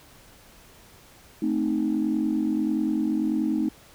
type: chord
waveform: sine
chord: A diminished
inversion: none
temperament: equal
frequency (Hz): 220 / 261.6 / 311.1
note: A3 / C4 / Eb4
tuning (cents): 0 / 0 / 0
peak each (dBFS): -26 / -27 / -24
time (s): 1.42-3.69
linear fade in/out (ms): 5
effects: tanh soft clip ceiling -15 dBFS + pink hiss -52 dBFS RMS until 3.94 s